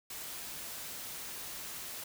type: noise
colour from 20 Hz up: white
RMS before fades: -43 dBFS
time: 0.1-2.04 s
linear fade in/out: 5 ms
effects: none